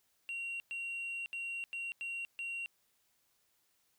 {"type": "tone bursts at uneven times", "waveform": "sine", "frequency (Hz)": 2750, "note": "F7", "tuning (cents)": -27, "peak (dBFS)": -35, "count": 6, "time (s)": [[0.29, 0.6], [0.71, 1.26], [1.33, 1.64], [1.73, 1.92], [2.01, 2.25], [2.39, 2.66]], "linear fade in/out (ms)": 0, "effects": ["tanh soft clip ceiling -36 dBFS", "white hiss -75 dBFS RMS until 3.98 s"]}